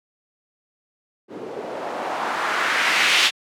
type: noise with low-pass filter sweep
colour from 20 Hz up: blue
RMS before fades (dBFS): -22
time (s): 1.28-3.31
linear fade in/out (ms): 50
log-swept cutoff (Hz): 340 to 3200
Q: 1.6
effects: high-pass 200 Hz 12 dB/octave